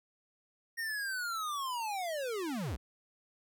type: linear sweep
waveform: square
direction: down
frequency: 1864.7 to 46.25 Hz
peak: -35 dBFS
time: 0.77-2.77 s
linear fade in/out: 20 ms
effects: none